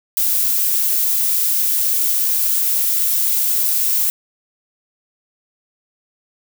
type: noise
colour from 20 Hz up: violet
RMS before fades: -17 dBFS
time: 0.17-4.1 s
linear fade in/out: 0 ms
effects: none